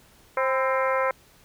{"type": "harmonic tone with a mistuned harmonic", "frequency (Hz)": 264.5, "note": "C4", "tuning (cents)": 19, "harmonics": [2, 3, 4, 5, 6, 7, 8, 9], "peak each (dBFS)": [-24, -34, -27, -29, -34, -36, -33, -41], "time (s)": [0.37, 1.11], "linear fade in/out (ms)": 2, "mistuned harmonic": 4, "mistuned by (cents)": -60, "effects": ["pink hiss -56 dBFS RMS until 1.44 s"]}